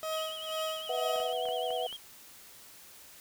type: tone with tremolo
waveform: 30% pulse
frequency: 633 Hz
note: D#5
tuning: 30 cents sharp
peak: -29 dBFS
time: 0.03-1.33 s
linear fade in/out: 0 ms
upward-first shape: sine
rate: 2.1 Hz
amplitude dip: 75%
type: tone with vibrato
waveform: triangle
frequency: 3093 Hz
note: G7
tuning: 24 cents flat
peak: -38 dBFS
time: 0.12-1.97 s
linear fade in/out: 10 ms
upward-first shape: sine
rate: 10 Hz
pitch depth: 98 cents each way
type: chord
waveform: sine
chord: B suspended fourth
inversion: none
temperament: just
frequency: 493.9 / 658.5 / 740.8 Hz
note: B4 / E5 / F#5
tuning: 0 / -2 / +2 cents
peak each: -35 dBFS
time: 0.89-1.87 s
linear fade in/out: 5 ms
type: clicks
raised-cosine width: 0.5 ms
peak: -33 dBFS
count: 6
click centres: 1.16 / 1.202 / 1.455 / 1.487 / 1.706 / 1.927 s
effects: white hiss -53 dBFS RMS until 3.2 s